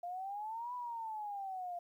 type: exponential two-way sweep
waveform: sine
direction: up then down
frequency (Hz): 691 to 996 to 691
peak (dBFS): -39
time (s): 0.03-1.79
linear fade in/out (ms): 5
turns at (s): 0.74
effects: 12-bit